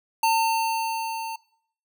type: tone with level ramp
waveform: square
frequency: 900 Hz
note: A5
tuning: 39 cents sharp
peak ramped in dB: -18 to -31 dBFS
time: 0.23-1.36 s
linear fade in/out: 5 ms
effects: noise-tail reverb RT60 0.6 s tail -20 dB re dry